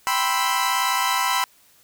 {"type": "chord", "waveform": "sawtooth", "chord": "C major seventh", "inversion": "second", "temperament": "equal", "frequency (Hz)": [784, 987.8, 1046.5, 1318.5], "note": ["G5", "B5", "C6", "E6"], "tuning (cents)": [0, 0, 0, 0], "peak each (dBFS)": [-24, -19, -22, -23], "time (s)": [0.07, 1.44], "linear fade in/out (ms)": 0, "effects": ["white hiss -56 dBFS RMS until 1.83 s"]}